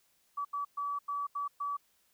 sine tone bursts at uneven times, 1146 Hz, D6, 43 cents flat, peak -32 dBFS, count 6, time 0.37-0.45 / 0.53-0.65 / 0.77-0.99 / 1.08-1.27 / 1.35-1.48 / 1.6-1.77 s, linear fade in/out 10 ms, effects white hiss -71 dBFS RMS until 2.13 s

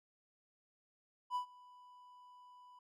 triangle tone with ADSR envelope, 991 Hz, B5, 6 cents sharp, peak -31 dBFS, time 1.3-2.79 s, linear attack 55 ms, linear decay 100 ms, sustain -24 dB, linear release 4 ms, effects none

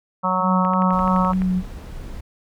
harmonic tone, 185 Hz, F#3, in tune, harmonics 1 / 3 / 4 / 5 / 6 / 7, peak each -25 / -27 / -29 / -23 / -23 / -24 dBFS, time 0.23-1.33 s, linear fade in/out 20 ms
sine tone with vibrato, 185 Hz, F#3, in tune, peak -17 dBFS, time 0.4-1.63 s, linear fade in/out 50 ms, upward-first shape sine, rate 3.3 Hz, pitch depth 19 cents each way
click train, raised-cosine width 0.5 ms, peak -18 dBFS, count 10, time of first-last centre 0.65-1.419 s, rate 11.7 Hz
brown noise, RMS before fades -33 dBFS, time 0.92-2.21 s, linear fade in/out 10 ms
effects none

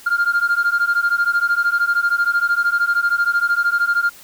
sine beating tone pair, 1396.9 / 1409.9 Hz, F6 / F6, 0 / +16 cents, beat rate 13 Hz, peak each -16 dBFS, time 0.06-4.1 s, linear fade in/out 10 ms, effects tanh soft clip ceiling -11 dBFS + white hiss -43 dBFS RMS until 4.23 s

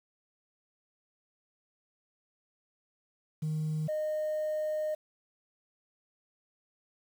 sine tone pair in turn, 155.2 / 614.7 Hz, D#3 / D#5, -4 / -21 cents, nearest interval 2 octaves, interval 2383 cents, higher second, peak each -28 dBFS, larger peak neither, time 3.42-3.88 / 3.88-4.95 s, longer second, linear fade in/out 10 ms, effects tanh soft clip ceiling -26 dBFS + 9-bit

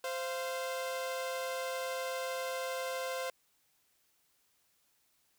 sawtooth tone pair together, 521 / 690.5 Hz, C5 / F5, -7 / -20 cents, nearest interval perfect fourth, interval 487 cents, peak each -32 / -38 dBFS, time 0.04-3.3 s, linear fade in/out 2 ms, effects white hiss -73 dBFS RMS until 5.38 s

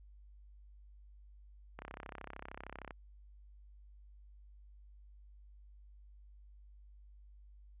click train, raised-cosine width 0.5 ms, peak -30 dBFS, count 38, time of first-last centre 1.79-2.908 s, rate 33.1 Hz, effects added 50 Hz sine -55 dBFS peak until 7.8 s + resampled to 8000 Hz

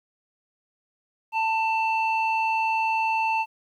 square tone with low-pass filter, 890 Hz, A5, 20 cents sharp, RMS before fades -24 dBFS, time 1.32-3.46 s, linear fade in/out 50 ms, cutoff 2200 Hz, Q 9.9, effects 10-bit

